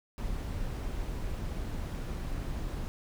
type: noise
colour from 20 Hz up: brown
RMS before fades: -35 dBFS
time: 0.18-2.88 s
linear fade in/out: 0 ms
effects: none